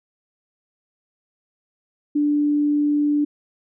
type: tone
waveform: sine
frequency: 293.7 Hz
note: D4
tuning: in tune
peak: -16 dBFS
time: 2.15-3.25 s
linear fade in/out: 10 ms
effects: none